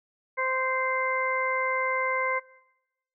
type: harmonic tone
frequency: 520 Hz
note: C5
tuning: 11 cents flat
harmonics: 1 / 2 / 3 / 4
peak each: -31 / -29 / -34 / -29 dBFS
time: 0.37-2.4 s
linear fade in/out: 20 ms
effects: noise-tail reverb RT60 1.0 s tail -23 dB re dry